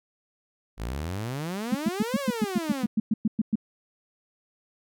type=exponential two-way sweep; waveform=sawtooth; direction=up then down; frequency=50.3 to 576 to 236.6 Hz; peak=-26 dBFS; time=0.77-2.87 s; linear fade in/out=50 ms; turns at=2.19 s
type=tone bursts; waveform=sine; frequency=217.3 Hz; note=A3; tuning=21 cents flat; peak=-19 dBFS; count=14; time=1.72-3.556 s; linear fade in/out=5 ms; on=29 ms; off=110 ms
effects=none